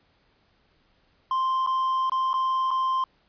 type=tone with dropouts; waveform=triangle; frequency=1046.5 Hz; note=C6; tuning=in tune; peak=-20 dBFS; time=1.31-3.04 s; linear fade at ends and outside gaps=2 ms; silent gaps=1.664-1.672 / 2.097-2.119 / 2.332-2.34 / 2.707-2.712 s; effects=pink hiss -65 dBFS RMS until 3.28 s + resampled to 11025 Hz